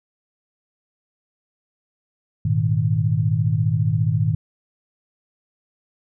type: chord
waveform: sine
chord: Ab suspended second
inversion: none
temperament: equal with one note detuned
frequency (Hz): 103.83 / 118.51 / 155.56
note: Ab2 / Bb2 / Eb3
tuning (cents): 0 / +29 / 0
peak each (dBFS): -21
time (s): 2.45-4.35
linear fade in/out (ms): 5
effects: none